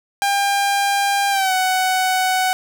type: tone with pitch glide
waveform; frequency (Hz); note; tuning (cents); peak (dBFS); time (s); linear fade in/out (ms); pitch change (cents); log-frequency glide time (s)
sawtooth; 800 to 746.4; G5 to F#5; +35 to +15; -12; 0.22-2.53; 0; -120; 1.3-1.53
effects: none